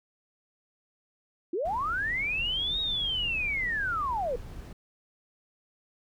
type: linear two-way sweep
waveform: sine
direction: up then down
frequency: 311.1 to 3800 to 456.8 Hz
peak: -27 dBFS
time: 1.53-4.36 s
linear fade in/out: 5 ms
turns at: 2.8 s
type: noise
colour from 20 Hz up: brown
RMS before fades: -41 dBFS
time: 1.65-4.73 s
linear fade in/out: 5 ms
effects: none